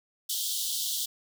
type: high-pass noise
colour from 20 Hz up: pink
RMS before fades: -31 dBFS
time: 0.29-1.06 s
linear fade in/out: 10 ms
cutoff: 3100 Hz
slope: 96 dB/octave
effects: none